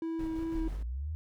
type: tone with vibrato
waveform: triangle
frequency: 324.7 Hz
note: E4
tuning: 26 cents flat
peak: -30 dBFS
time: 0.02-0.68 s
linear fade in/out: 2 ms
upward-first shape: square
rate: 2.7 Hz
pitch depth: 13 cents each way
type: noise with tremolo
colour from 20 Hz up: brown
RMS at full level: -42 dBFS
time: 0.19-0.83 s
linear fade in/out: 5 ms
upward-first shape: square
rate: 6.1 Hz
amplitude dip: 35%
type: linear sweep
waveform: sine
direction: up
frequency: 33 to 81.7 Hz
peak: -33 dBFS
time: 0.55-1.15 s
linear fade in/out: 0 ms
effects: none